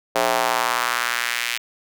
square tone with high-pass filter sweep, 59.7 Hz, A#1, 42 cents sharp, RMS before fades -22 dBFS, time 0.15-1.58 s, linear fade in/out 10 ms, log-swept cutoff 590 to 2400 Hz, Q 1.8, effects none

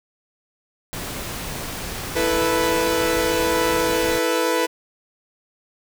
pink noise, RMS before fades -30 dBFS, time 0.93-4.19 s, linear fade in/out 0 ms
sawtooth chord, E suspended fourth, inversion none, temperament equal, 329.6 / 440 / 493.9 Hz, E4 / A4 / B4, 0 / 0 / 0 cents, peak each -20 / -21 / -17 dBFS, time 2.15-4.67 s, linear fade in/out 20 ms
effects none

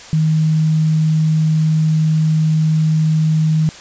sine tone, 157 Hz, D#3, 16 cents sharp, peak -11 dBFS, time 0.13-3.69 s, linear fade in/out 0 ms, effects white hiss -36 dBFS RMS until 3.8 s + resampled to 16000 Hz

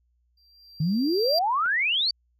triangle tone with exponential growth, 4724 Hz, D8, 9 cents sharp, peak -20 dBFS, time 0.37-1.39 s, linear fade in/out 5 ms, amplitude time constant 220 ms
sine exponential sweep, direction up, 146.83 to 4699 Hz, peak -21 dBFS, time 0.8-2.11 s, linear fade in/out 5 ms
click, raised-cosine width 0.5 ms, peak -29 dBFS, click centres 1.661 s
effects added 60 Hz sine -65 dBFS peak until 2.39 s

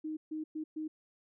sine tone bursts at uneven times, 311.2 Hz, D#4, in tune, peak -35 dBFS, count 4, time 0.04-0.17 / 0.31-0.44 / 0.55-0.64 / 0.76-0.88 s, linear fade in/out 10 ms, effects none

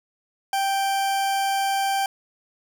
40% pulse tone, 784 Hz, G5, in tune, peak -20 dBFS, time 0.53-2.06 s, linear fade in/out 2 ms, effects none

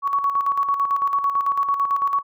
sine tone with tremolo, 1119 Hz, C#6, 16 cents sharp, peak -16 dBFS, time 0.02-2.23 s, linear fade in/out 50 ms, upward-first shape square, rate 9 Hz, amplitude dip 55%, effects none

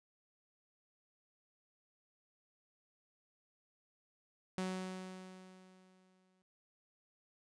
sawtooth tone with exponential decay, 186.1 Hz, F#3, 10 cents sharp, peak -32 dBFS, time 4.58-6.42 s, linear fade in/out 0 ms, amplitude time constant 400 ms, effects resampled to 22050 Hz

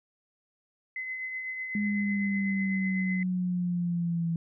sine tone with tremolo, 2040 Hz, C7, 44 cents flat, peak -31 dBFS, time 0.96-3.23 s, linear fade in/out 2 ms, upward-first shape triangle, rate 8 Hz, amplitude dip 40%
sine linear sweep, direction down, 207.7 to 165.9 Hz, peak -26 dBFS, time 1.75-4.36 s, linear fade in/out 2 ms
effects none

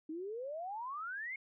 sine exponential sweep, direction up, 303.5 to 2200 Hz, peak -39 dBFS, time 0.09-1.36 s, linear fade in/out 5 ms, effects none

